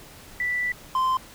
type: tone pair in turn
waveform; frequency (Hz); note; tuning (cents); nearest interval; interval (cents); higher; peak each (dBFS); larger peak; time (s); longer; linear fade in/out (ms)
sine / triangle; 1972 / 1038.6; B6 / C6; -3 / -13; major seventh; 1110; first; -23 / -18; second; 0.4-0.72 / 0.95-1.17; first; 2
effects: pink hiss -46 dBFS RMS until 1.34 s